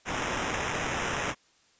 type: noise with sample-and-hold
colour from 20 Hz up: violet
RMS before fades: -31 dBFS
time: 0.05-1.35 s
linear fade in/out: 50 ms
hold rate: 4410 Hz
effects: white hiss -64 dBFS RMS until 1.79 s + resampled to 16000 Hz